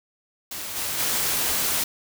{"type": "noise with level steps", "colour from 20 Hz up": "white", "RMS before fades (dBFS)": [-33, -28, -24], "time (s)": [0.51, 1.84], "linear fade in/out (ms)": 5, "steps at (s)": [0.75, 0.98], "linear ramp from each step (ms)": 20, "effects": []}